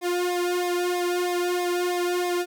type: tone with flanger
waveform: sawtooth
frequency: 354.8 Hz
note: F4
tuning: 27 cents sharp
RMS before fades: -25 dBFS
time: 0.01-2.46 s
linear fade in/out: 50 ms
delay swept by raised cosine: 0.67 to 1.87 ms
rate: 3.1 Hz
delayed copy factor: -0.95
effects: none